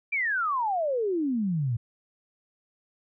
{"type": "exponential sweep", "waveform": "sine", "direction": "down", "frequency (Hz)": [2399, 110], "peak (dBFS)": -24, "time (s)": [0.12, 1.77], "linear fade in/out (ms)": 10, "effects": []}